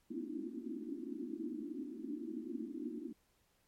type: band-pass noise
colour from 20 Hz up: white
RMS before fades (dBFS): -43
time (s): 0.1-3.13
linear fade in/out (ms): 10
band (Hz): 220 to 350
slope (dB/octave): 96
effects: pink hiss -75 dBFS RMS until 3.67 s + MP3 64 kbps